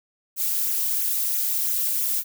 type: noise with flanger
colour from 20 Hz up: violet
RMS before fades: -24 dBFS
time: 0.36-2.24 s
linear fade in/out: 50 ms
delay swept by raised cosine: 0.21 to 3.21 ms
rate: 3 Hz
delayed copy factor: -0.75
effects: none